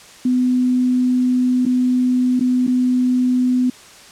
sine tone with dropouts, 251.3 Hz, B3, 30 cents sharp, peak -13 dBFS, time 0.25-3.7 s, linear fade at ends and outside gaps 5 ms, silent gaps 1.654-1.662 / 2.396-2.407 / 2.668-2.676 s, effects white hiss -42 dBFS RMS until 4.11 s + low-pass 8000 Hz 12 dB/octave

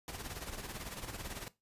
pink noise with tremolo, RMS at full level -41 dBFS, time 0.08-1.48 s, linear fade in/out 0 ms, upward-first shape sine, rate 18 Hz, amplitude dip 65%, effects noise-tail reverb RT60 0.2 s tail -17 dB re dry + resampled to 32000 Hz

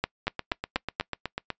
two click trains, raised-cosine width 0.3 ms, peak -9 / -14 dBFS, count 5 / 11, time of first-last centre 0.04-0.999 / 0.27-1.503 s, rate 4.17 / 8.11 Hz, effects noise-tail reverb RT60 0.1 s tail -24 dB re dry + resampled to 16000 Hz

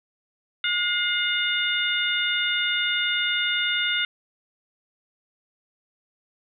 harmonic tone with a mistuned harmonic, 718 Hz, F5, 48 cents sharp, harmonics 2 / 3 / 4 / 5, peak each -27 / -27 / -27 / -27 dBFS, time 0.64-4.05 s, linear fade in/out 2 ms, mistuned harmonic 3, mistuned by -41 cents, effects none

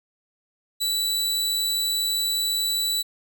sawtooth tone, 3951 Hz, B7, in tune, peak -19 dBFS, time 0.8-3.03 s, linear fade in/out 20 ms, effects none

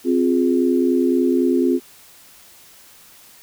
sine chord, F minor, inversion second, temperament equal with one note detuned, 261.6 / 351.5 / 415.3 Hz, C4 / F4 / Ab4, 0 / +11 / 0 cents, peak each -17 / -18 / -23 dBFS, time 0.04-1.8 s, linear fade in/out 50 ms, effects white hiss -47 dBFS RMS until 3.42 s

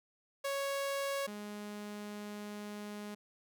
sawtooth tone pair in turn, 554.4 / 207.7 Hz, C#5 / G#3, 0 / 0 cents, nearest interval octave + perfect fourth, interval 1700 cents, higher first, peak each -30 / -38 dBFS, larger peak first, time 0.44-1.27 / 1.27-3.15 s, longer second, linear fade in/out 10 ms, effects none

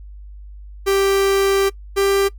45% pulse tone pair in turn, 392 / 394.5 Hz, G4 / G4, 0 / +11 cents, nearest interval unison, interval 11 cents, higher second, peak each -14 dBFS, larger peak neither, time 0.86-1.7 / 1.96-2.29 s, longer first, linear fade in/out 20 ms, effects noise-tail reverb RT60 0.1 s tail -21 dB re dry + added 50 Hz sine -34 dBFS peak until 2.38 s

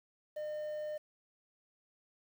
triangle tone with quantisation, 606 Hz, D#5, 46 cents flat, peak -35 dBFS, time 0.36-0.98 s, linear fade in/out 10 ms, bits 10, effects none

